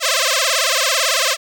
5% pulse tone with vibrato, 587.3 Hz, D5, in tune, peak -3 dBFS, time 0-1.37 s, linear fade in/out 50 ms, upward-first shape sine, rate 18 Hz, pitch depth 240 cents each way, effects none

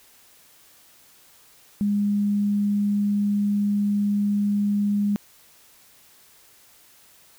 sine tone, 204.4 Hz, G#3, 27 cents flat, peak -19 dBFS, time 1.81-5.16 s, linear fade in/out 0 ms, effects white hiss -54 dBFS RMS until 7.38 s

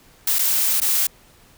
blue noise with dropouts, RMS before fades -19 dBFS, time 0.27-1.07 s, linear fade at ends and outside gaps 5 ms, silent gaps 0.387-0.39 / 0.803-0.816 s, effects pink hiss -52 dBFS RMS until 1.57 s

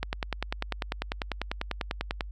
click train, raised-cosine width 0.3 ms, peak -13 dBFS, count 23, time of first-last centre 0.03-2.208 s, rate 10.1 Hz, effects added 50 Hz sine -37 dBFS peak until 2.31 s

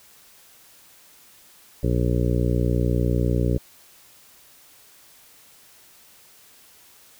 harmonic tone, 60 Hz, B1, 49 cents flat, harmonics 1 / 2 / 3 / 4 / 5 / 6 / 7 / 8 / 9, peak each -23 / -23 / -27 / -32 / -29 / -32 / -30 / -34 / -34 dBFS, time 1.83-3.58 s, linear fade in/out 5 ms, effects white hiss -52 dBFS RMS until 7.19 s

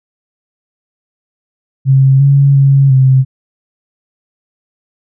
sine tone with pitch steps, 134.4 / 139.5 / 137.6 / 131.8 Hz, C3 / C#3 / C#3 / C3, +47 / +11 / -12 / +13 cents, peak -4 dBFS, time 1.85-3.25 s, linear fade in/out 50 ms, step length 350 ms, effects none

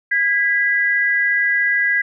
sine tone pair together, 1641.6 / 1975.5 Hz, G#6 / B6, -21 / 0 cents, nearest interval minor third, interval 321 cents, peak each -17 dBFS, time 0.11-2.02 s, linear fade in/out 10 ms, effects none

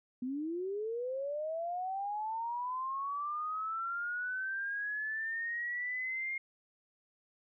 sine linear sweep, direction up, 243.3 to 2135 Hz, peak -34 dBFS, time 0.22-6.38 s, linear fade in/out 5 ms, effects none

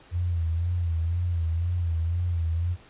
sine tone with vibrato, 85 Hz, F2, 46 cents flat, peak -23 dBFS, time 0.11-2.77 s, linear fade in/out 50 ms, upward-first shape sine, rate 2 Hz, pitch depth 70 cents each way, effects pink hiss -53 dBFS RMS until 2.89 s + resampled to 8000 Hz

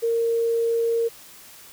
sine tone, 461.9 Hz, A#4, 16 cents flat, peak -19 dBFS, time 0.02-1.09 s, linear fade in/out 20 ms, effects white hiss -46 dBFS RMS until 1.72 s

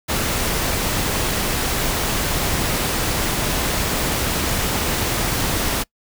pink noise, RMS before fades -21 dBFS, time 0.08-5.84 s, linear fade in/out 20 ms, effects noise-tail reverb RT60 0.1 s tail -24 dB re dry

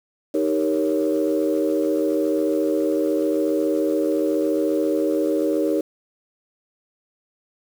sine chord, Eb dominant seventh, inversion none, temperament equal, 311.1 / 392 / 466.2 / 554.4 Hz, Eb4 / G4 / Bb4 / Db5, 0 / 0 / 0 / 0 cents, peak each -21 / -24 / -24 / -24 dBFS, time 0.34-5.81 s, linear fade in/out 5 ms, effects tanh soft clip ceiling -10 dBFS + 7-bit

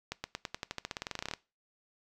accelerating click train, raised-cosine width 0.2 ms, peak -18 dBFS, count 21, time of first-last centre 0.12-1.337 s, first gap 120 ms, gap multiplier 0.92, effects noise-tail reverb RT60 0.3 s tail -21 dB re dry

